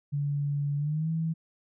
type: tone with pitch glide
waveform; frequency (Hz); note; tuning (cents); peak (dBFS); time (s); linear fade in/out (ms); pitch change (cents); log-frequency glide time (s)
sine; 143.6 to 162.12; D3 to E3; -39 to -29; -26; 0.12-1.34; 20; +210; 0.77-1.1
effects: none